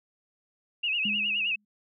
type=tone with vibrato; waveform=sine; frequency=2702 Hz; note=E7; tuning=42 cents sharp; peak=-25 dBFS; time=0.83-1.56 s; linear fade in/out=10 ms; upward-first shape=sine; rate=9.6 Hz; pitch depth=120 cents each way
type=tone with exponential decay; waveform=sine; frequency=207.7 Hz; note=G#3; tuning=in tune; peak=-30 dBFS; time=1.05-1.65 s; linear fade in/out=5 ms; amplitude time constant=130 ms
effects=none